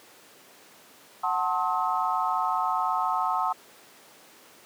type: chord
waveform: sine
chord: F# diminished seventh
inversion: none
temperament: just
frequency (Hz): 740 / 888 / 1065.6 / 1278.7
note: F#5 / A5 / C6 / Eb6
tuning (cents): 0 / +16 / +31 / +47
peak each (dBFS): -29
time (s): 1.23-3.53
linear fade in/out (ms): 10
effects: pink hiss -52 dBFS RMS until 4.65 s + high-pass 300 Hz 12 dB/octave